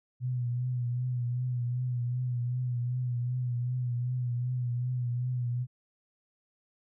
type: tone with vibrato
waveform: sine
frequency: 123.47 Hz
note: B2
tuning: in tune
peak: -28 dBFS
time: 0.2-5.67 s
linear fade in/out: 50 ms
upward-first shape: triangle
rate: 2.6 Hz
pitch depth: 52 cents each way
effects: none